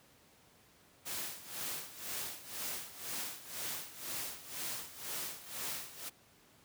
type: noise with tremolo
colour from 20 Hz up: white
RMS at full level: -39 dBFS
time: 1.05-6.1 s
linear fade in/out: 20 ms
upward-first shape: sine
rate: 2 Hz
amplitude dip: 80%
effects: pink hiss -64 dBFS RMS until 6.64 s + high-pass 80 Hz 12 dB/octave